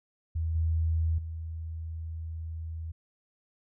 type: tone with level steps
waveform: sine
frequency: 81.1 Hz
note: E2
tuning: 28 cents flat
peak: -27 / -24 / -34 dBFS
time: 0.35-2.92 s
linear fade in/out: 10 ms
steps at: 0.55 / 1.18 s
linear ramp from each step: 5 ms
effects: none